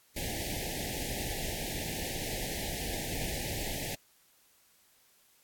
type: band-stop noise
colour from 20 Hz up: pink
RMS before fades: -36 dBFS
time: 0.16-3.95 s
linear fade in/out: 5 ms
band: 860 to 1700 Hz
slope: 96 dB/octave
effects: white hiss -65 dBFS RMS until 5.43 s + AAC 64 kbps